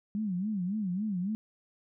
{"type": "tone with vibrato", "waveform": "sine", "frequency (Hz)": 196.3, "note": "G3", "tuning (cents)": 3, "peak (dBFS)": -29, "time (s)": [0.15, 1.35], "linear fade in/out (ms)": 0, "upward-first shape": "sine", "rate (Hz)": 3.6, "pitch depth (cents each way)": 190, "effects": []}